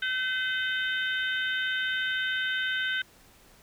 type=harmonic tone with a mistuned harmonic; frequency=511 Hz; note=C5; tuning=41 cents flat; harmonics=3 / 4 / 5 / 6 / 7; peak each=-28 / -38 / -42 / -34 / -37 dBFS; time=0.02-3.02 s; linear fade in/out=5 ms; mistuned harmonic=7; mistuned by=+36 cents; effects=pink hiss -57 dBFS RMS until 3.62 s